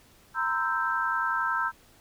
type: chord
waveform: sine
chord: C dominant seventh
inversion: third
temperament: equal with one note detuned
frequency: 932.3 / 1023.2 / 1318.5 / 1568 Hz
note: Bb5 / C6 / E6 / G6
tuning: 0 / -39 / 0 / 0 cents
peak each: -32 / -33 / -29 / -29 dBFS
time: 0.34-1.72 s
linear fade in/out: 50 ms
effects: pink hiss -58 dBFS RMS until 2 s